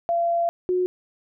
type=tone pair in turn; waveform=sine; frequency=683 / 363.9 Hz; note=F5 / F#4; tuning=-39 / -29 cents; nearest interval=major seventh; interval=1090 cents; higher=first; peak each=-19 dBFS; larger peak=neither; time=0.09-0.49 / 0.69-0.86 s; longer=first; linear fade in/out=0 ms; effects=none